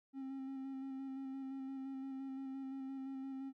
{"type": "tone with vibrato", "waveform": "triangle", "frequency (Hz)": 267.8, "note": "C4", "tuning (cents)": 40, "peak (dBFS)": -40, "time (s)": [0.13, 3.53], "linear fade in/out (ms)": 50, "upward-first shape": "square", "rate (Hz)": 5.8, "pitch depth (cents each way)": 16, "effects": []}